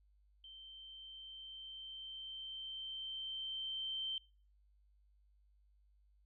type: tone with level ramp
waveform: sine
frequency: 3116 Hz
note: G7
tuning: 11 cents flat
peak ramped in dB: -52 to -37 dBFS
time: 0.44-4.18 s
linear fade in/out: 2 ms
effects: noise-tail reverb RT60 0.4 s tail -26 dB re dry + added 50 Hz sine -67 dBFS peak until 6.25 s